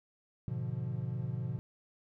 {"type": "chord", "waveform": "triangle", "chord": "G# diminished seventh", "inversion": "none", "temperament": "equal", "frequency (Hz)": [103.83, 123.47, 146.83, 174.61], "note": ["G#2", "B2", "D3", "F3"], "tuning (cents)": [0, 0, 0, 0], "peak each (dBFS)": [-40, -34, -39, -40], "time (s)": [0.48, 1.59], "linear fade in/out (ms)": 0, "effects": []}